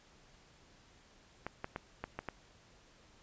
clicks, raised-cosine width 0.5 ms, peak -23 dBFS, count 6, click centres 1.466 / 1.644 / 1.761 / 2.04 / 2.19 / 2.287 s, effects pink hiss -63 dBFS RMS until 3.22 s + resampled to 16000 Hz

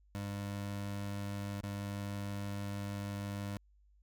25% pulse tone with dropouts, 100.7 Hz, G2, 47 cents sharp, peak -34 dBFS, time 0.15-3.57 s, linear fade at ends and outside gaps 0 ms, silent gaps 1.609-1.634 s, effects added 50 Hz sine -63 dBFS peak until 4.02 s

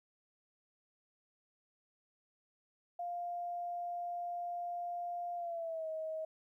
sine tone with pitch glide, 700 to 634.5 Hz, F5 to D#5, +4 to +34 cents, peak -37 dBFS, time 2.99-6.25 s, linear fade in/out 5 ms, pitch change -170 cents, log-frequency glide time 5.36-5.88 s, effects 13-bit

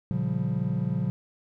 triangle chord, G half-diminished seventh, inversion first, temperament just, 117.6 / 141.12 / 176.4 / 196 Hz, Bb2 / Db3 / F3 / G3, +16 / +31 / +18 / 0 cents, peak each -29 / -28 / -27 / -31 dBFS, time 0.11-1.1 s, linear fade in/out 0 ms, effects none

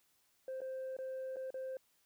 sine tone with dropouts, 523.3 Hz, C5, in tune, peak -37 dBFS, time 0.48-1.77 s, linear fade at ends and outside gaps 2 ms, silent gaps 0.606-0.616 / 0.967-0.987 / 1.36-1.367 / 1.505-1.542 s, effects tanh soft clip ceiling -38 dBFS + white hiss -74 dBFS RMS until 2.05 s

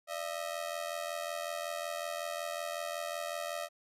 sawtooth ring-modulated tone, 634 Hz, D#5, 32 cents sharp, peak -29 dBFS, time 0.07-3.69 s, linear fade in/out 50 ms, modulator 42.7 Hz, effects resampled to 32000 Hz

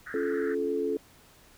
pink band-pass noise, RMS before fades -41 dBFS, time 0.06-0.55 s, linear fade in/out 5 ms, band 1300 to 1900 Hz, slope 96 dB/octave
sine chord, Db augmented, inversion none, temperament just, 277.2 / 346.5 / 433.1 Hz, Db4 / F4 / A4, 0 / -14 / -27 cents, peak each -33 / -33 / -28 dBFS, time 0.14-0.97 s, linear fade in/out 2 ms
effects pink hiss -57 dBFS RMS until 1.57 s

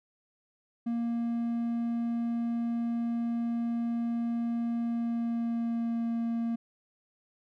triangle tone with pitch glide, 233.9 to 231.5 Hz, A#3 to A#3, +6 to -12 cents, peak -26 dBFS, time 0.86-6.56 s, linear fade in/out 10 ms, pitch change -18 cents, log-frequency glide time 4.8-6.06 s, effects none

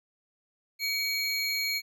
square tone pair together, 2258 / 4263 Hz, C#7 / C8, +31 / +32 cents, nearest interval major seventh, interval 1101 cents, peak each -31 / -31 dBFS, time 0.79-1.82 s, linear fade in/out 50 ms, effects none

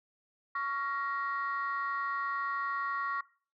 sine tone cluster, 1117 / 1388 / 1883 Hz, C#6 / F6 / A#6, +13 / -11 / +17 cents, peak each -32 / -37 / -38 dBFS, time 0.55-3.21 s, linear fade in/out 5 ms, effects noise-tail reverb RT60 0.4 s tail -20 dB re dry + tanh soft clip ceiling -24 dBFS

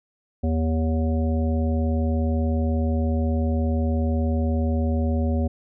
harmonic tone with a mistuned harmonic, 79.9 Hz, D#2, 47 cents sharp, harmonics 1 / 3 / 5 / 7 / 9, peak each -21 / -25 / -34 / -32 / -37 dBFS, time 0.43-5.48 s, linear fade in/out 10 ms, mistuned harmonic 9, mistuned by +16 cents, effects none

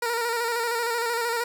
15% pulse tone with vibrato, 468.2 Hz, A#4, 8 cents sharp, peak -18 dBFS, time 0.02-1.44 s, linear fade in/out 5 ms, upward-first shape square, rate 13 Hz, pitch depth 38 cents each way, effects none

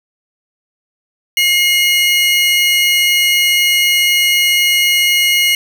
40% pulse tone pair together, 2138 / 2900 Hz, C7 / F#7, +37 / -35 cents, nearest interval perfect fourth, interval 528 cents, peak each -12 dBFS, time 1.37-5.55 s, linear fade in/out 2 ms, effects none

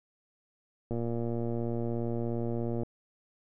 click train, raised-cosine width 2 ms, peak -21 dBFS, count 226, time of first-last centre 0.91-2.833 s, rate 117 Hz, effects none

